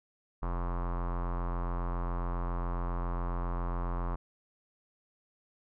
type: tone with low-pass filter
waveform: square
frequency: 43.65 Hz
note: F1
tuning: in tune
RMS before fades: -33 dBFS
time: 0.42-4.16 s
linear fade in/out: 10 ms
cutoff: 1100 Hz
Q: 4.1
effects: none